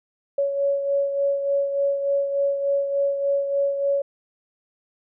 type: beating tone pair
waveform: sine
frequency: 559 / 562.4 Hz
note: C#5 / C#5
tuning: +14 / +25 cents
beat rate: 3.4 Hz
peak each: -20 / -29 dBFS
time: 0.38-4.02 s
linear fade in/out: 5 ms
effects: none